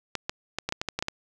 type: clicks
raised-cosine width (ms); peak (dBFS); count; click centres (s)
0.2; -11; 10; 0.153 / 0.295 / 0.586 / 0.69 / 0.724 / 0.815 / 0.887 / 0.99 / 1.025 / 1.084
effects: none